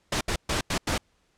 pink noise bursts at uneven times, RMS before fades -26 dBFS, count 5, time 0.12-0.21 / 0.28-0.36 / 0.49-0.61 / 0.7-0.78 / 0.87-0.98 s, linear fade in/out 5 ms, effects pink hiss -68 dBFS RMS until 1.37 s + low-pass 8000 Hz 12 dB/octave

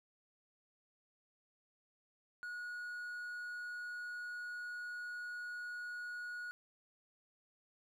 triangle tone, 1453 Hz, F#6, 32 cents flat, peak -40 dBFS, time 2.43-6.51 s, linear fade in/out 0 ms, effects none

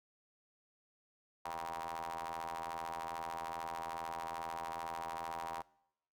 sawtooth ring-modulated tone, 82.41 Hz, E2, in tune, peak -33 dBFS, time 1.45-5.62 s, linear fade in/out 5 ms, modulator 872 Hz, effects noise-tail reverb RT60 0.8 s tail -23 dB re dry

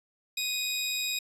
25% pulse tone pair together, 2489 / 3799 Hz, D#7 / A#7, 0 / +32 cents, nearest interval perfect fifth, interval 732 cents, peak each -28 dBFS, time 0.37-1.19 s, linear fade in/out 5 ms, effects resampled to 32000 Hz

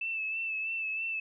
sine tone with vibrato, 2637 Hz, E7, in tune, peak -31 dBFS, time 0.01-1.2 s, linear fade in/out 5 ms, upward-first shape sine, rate 3.1 Hz, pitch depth 33 cents each way, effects none

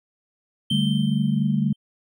triangle tone with exponential decay, 3121 Hz, G7, 8 cents flat, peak -21 dBFS, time 0.7-1.76 s, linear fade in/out 5 ms, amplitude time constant 230 ms
sine chord, D suspended fourth, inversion none, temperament equal, 146.83 / 196 / 220 Hz, D3 / G3 / A3, 0 / 0 / 0 cents, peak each -23 dBFS, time 0.71-1.73 s, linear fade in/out 5 ms
effects none

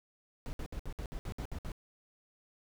brown noise bursts, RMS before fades -39 dBFS, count 10, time 0.46-1.718 s, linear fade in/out 0 ms, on 70 ms, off 62 ms, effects none

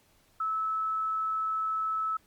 sine tone, 1303 Hz, E6, 20 cents flat, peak -27 dBFS, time 0.4-2.17 s, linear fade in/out 5 ms, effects pink hiss -65 dBFS RMS until 2.26 s + MP3 96 kbps

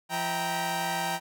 sawtooth tone cluster, 171.5 / 645 / 782 / 929 / 969 Hz, F3 / E5 / G5 / A#5 / B5, -31 / -38 / -4 / -6 / -33 cents, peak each -33 / -34 / -27 / -30 / -36 dBFS, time 0.09-1.2 s, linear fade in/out 50 ms, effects none

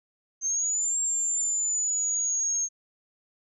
sine exponential two-way sweep, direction up then down, 6272 to 7459 to 6450 Hz, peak -24 dBFS, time 0.41-2.69 s, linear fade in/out 50 ms, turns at 0.98 s, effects none

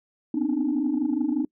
sine tone cluster, 243 / 254.4 / 280.8 / 306 Hz, B3 / C4 / C#4 / D#4, -28 / -48 / +22 / -29 cents, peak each -31 / -27 / -26 / -24 dBFS, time 0.34-1.45 s, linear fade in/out 5 ms, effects noise-tail reverb RT60 0.1 s tail -26 dB re dry + tanh soft clip ceiling -16 dBFS

